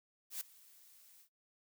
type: noise with ADSR envelope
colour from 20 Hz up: blue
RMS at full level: -39 dBFS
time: 0.3-1.29 s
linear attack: 110 ms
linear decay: 3 ms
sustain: -23 dB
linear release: 82 ms
effects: noise-tail reverb RT60 0.1 s tail -19 dB re dry